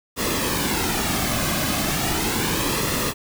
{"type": "noise with flanger", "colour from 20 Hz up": "pink", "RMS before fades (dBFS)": -23, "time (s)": [0.16, 3.14], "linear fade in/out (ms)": 50, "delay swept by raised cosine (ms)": [1.3, 2.19], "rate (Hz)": 0.36, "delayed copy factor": -0.55, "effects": []}